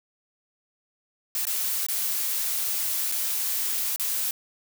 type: noise with dropouts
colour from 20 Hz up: blue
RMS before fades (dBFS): -27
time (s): 1.35-4.31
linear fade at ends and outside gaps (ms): 1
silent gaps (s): 1.453-1.469 / 1.865-1.885 / 3.117-3.121 / 3.961-3.997
effects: none